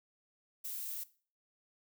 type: noise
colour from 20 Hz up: violet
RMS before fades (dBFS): -41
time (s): 0.64-1.04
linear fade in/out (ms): 10
effects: noise-tail reverb RT60 0.4 s tail -18 dB re dry